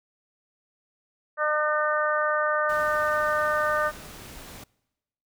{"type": "harmonic tone", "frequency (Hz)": 302.7, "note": "D#4", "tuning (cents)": -48, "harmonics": [2, 3, 4, 5, 6], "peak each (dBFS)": [-26, -36, -26, -28, -32], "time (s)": [1.37, 3.92], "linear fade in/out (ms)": 50}
{"type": "noise", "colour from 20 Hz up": "pink", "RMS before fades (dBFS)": -43, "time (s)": [2.69, 4.64], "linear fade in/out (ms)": 5}
{"effects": ["noise-tail reverb RT60 1.0 s tail -24 dB re dry"]}